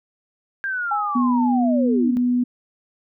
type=linear sweep; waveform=sine; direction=down; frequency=1609 to 216.3 Hz; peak=-22 dBFS; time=0.64-2.17 s; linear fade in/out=0 ms
type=tone with exponential decay; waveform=sine; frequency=826 Hz; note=G#5; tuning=10 cents flat; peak=-19 dBFS; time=0.91-1.74 s; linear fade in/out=5 ms; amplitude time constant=180 ms
type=tone; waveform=sine; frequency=246.2 Hz; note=B3; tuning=5 cents flat; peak=-16 dBFS; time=1.15-2.44 s; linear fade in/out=10 ms
effects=none